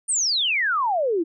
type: exponential sweep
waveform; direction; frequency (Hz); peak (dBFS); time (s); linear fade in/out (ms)
sine; down; 9210 to 311.1; -19; 0.08-1.24; 20
effects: none